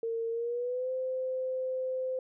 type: tone with pitch glide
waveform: sine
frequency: 457.3 to 516.3 Hz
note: A#4 to C5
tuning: -33 to -23 cents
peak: -30 dBFS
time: 0.03-2.19 s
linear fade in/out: 2 ms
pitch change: +210 cents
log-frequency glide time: 0.3-0.91 s
effects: none